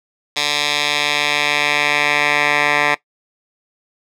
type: tone with band-pass filter sweep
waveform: 10% pulse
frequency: 146.83 Hz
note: D3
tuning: in tune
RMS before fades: -17 dBFS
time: 0.36-2.95 s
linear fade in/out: 10 ms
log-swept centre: 3900 to 1800 Hz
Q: 1.6
effects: noise-tail reverb RT60 0.1 s tail -18 dB re dry